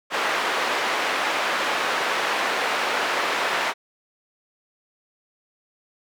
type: band-pass noise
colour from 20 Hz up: white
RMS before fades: -24 dBFS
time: 0.1-3.74 s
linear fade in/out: 50 ms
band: 430 to 2000 Hz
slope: 12 dB/octave
effects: none